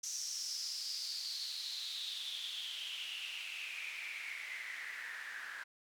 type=noise with band-pass filter sweep; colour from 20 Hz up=white; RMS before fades=-43 dBFS; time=0.03-5.64 s; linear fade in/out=10 ms; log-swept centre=6000 to 1600 Hz; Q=7.6; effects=none